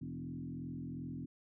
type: tone with frequency modulation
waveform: sine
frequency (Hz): 203.8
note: G#3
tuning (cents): -32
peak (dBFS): -40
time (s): 0.01-1.26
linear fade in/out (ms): 10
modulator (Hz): 42.7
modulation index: 2.1
effects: none